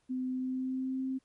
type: tone with pitch glide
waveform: sine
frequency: 256.2 to 262.8 Hz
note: C4 to C4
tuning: -36 to +8 cents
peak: -31 dBFS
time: 0.09-1.19 s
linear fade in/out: 20 ms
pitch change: +44 cents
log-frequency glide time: 0.29-1.05 s
effects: pink hiss -74 dBFS RMS until 1.24 s + MP3 48 kbps